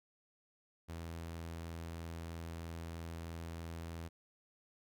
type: tone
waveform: sawtooth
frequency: 83.1 Hz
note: E2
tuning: 15 cents sharp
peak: -39 dBFS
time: 0.88-4.09 s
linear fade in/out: 20 ms
effects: none